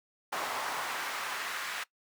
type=noise with high-pass filter sweep; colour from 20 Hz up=brown; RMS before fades=-36 dBFS; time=0.32-1.84 s; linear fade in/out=10 ms; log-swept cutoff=870 to 1600 Hz; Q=1.4; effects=noise-tail reverb RT60 0.1 s tail -20 dB re dry